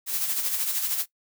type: noise with tremolo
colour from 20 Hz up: blue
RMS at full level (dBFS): -25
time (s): 0.06-1.06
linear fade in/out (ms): 50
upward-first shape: sine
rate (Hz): 13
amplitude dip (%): 50
effects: noise-tail reverb RT60 0.1 s tail -18 dB re dry